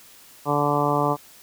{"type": "harmonic tone", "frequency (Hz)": 145.6, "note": "D3", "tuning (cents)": -15, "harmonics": [1, 2, 3, 4, 5, 6, 7, 8], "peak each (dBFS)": [-27, -27, -27, -27, -27, -27, -27, -27], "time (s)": [0.45, 1.17], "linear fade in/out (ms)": 50, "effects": ["white hiss -49 dBFS RMS until 1.42 s"]}